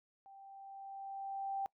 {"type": "tone with level ramp", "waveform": "sine", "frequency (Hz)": 784, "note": "G5", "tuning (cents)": 0, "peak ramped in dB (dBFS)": [-54, -34], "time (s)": [0.26, 1.66], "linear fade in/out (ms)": 0, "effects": ["noise-tail reverb RT60 0.1 s tail -24 dB re dry"]}